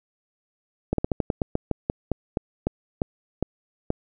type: slowing click train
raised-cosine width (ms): 2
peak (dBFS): -9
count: 16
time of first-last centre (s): 0.93-3.904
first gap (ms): 53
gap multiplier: 1.17
effects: none